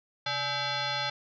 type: tone with frequency modulation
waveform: sine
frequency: 1300 Hz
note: E6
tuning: 24 cents flat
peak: -28 dBFS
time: 0.26-1.1 s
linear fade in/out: 5 ms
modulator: 717 Hz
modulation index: 4.6
effects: none